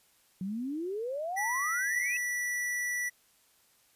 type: exponential sweep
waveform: sine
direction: up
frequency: 180 to 2637 Hz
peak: -32 dBFS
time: 0.41-2.17 s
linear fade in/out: 2 ms
type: tone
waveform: square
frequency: 1958 Hz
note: B6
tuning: 15 cents flat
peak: -31 dBFS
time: 1.36-3.1 s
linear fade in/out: 20 ms
effects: white hiss -66 dBFS RMS until 3.95 s + resampled to 32000 Hz